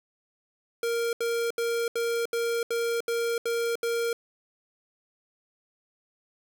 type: tone bursts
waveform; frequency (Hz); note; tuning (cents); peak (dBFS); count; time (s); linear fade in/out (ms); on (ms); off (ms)
square; 466.2; A#4; 0; -26; 9; 0.83-4.13; 2; 300; 75
effects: none